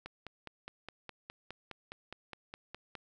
click train, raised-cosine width 0.3 ms, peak -27 dBFS, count 15, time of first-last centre 0.06-2.953 s, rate 4.84 Hz, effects none

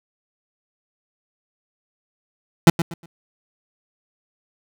30% pulse tone with echo, 167.8 Hz, E3, 31 cents sharp, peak -3 dBFS, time 2.67-2.7 s, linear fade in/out 2 ms, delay 120 ms, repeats 3, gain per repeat -12 dB, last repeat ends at 3.06 s, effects none

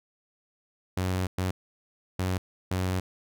sawtooth tone bursts at uneven times, 92.5 Hz, F#2, in tune, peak -22 dBFS, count 4, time 0.97-1.27 / 1.38-1.51 / 2.19-2.38 / 2.71-3 s, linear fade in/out 5 ms, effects none

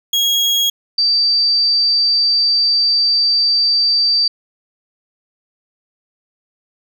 35% pulse / sine tone pair in turn, 3297 / 4652 Hz, G#7 / D8, -13 / -17 cents, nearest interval tritone, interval 596 cents, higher second, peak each -11 dBFS, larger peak neither, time 0.13-0.7 / 0.98-4.28 s, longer second, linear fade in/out 5 ms, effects none

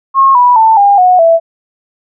sine tone with pitch steps, 1082 / 980.8 / 889.1 / 805.9 / 730.5 / 662.2 Hz, C#6 / B5 / A5 / G5 / F#5 / E5, -42 / -12 / +18 / +48 / -22 / +8 cents, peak -3 dBFS, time 0.14-1.4 s, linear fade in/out 50 ms, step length 210 ms, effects none

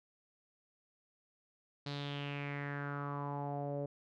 sawtooth tone with low-pass filter sweep, 143 Hz, D3, 46 cents flat, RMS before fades -40 dBFS, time 1.86-3.86 s, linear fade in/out 5 ms, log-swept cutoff 4300 to 530 Hz, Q 4.7, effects none

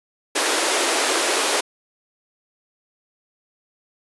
pink high-pass noise, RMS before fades -20 dBFS, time 0.35-1.61 s, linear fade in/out 10 ms, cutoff 310 Hz, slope 48 dB/octave, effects resampled to 24000 Hz

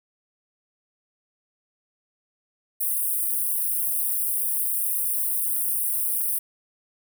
white high-pass noise, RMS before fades -25 dBFS, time 2.8-6.39 s, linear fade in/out 10 ms, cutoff 8900 Hz, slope 96 dB/octave, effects none

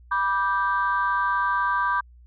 sine chord, G major, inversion first, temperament just, 980 / 1176 / 1568 Hz, B5 / D6 / G6, -14 / +2 / 0 cents, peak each -24 / -24 / -25 dBFS, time 0.11-2.01 s, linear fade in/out 10 ms, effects tanh soft clip ceiling -12 dBFS + added 60 Hz sine -47 dBFS peak until 2.26 s

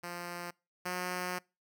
5% pulse tone pair in turn, 174.61 / 180.56 Hz, F3 / F#3, 0 / -42 cents, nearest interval minor second, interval 58 cents, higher second, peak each -28 / -23 dBFS, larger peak second, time 0.03-0.51 / 0.85-1.39 s, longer second, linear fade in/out 10 ms, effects noise-tail reverb RT60 0.3 s tail -26 dB re dry

